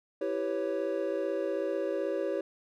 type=chord; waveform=triangle; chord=C# half-diminished seventh; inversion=first; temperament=equal with one note detuned; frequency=329.6 / 392 / 498.5 / 554.4 Hz; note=E4 / G4 / B4 / C#5; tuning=0 / 0 / +16 / 0 cents; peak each=-34 / -32 / -35 / -31 dBFS; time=0.21-2.41 s; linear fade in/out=5 ms; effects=none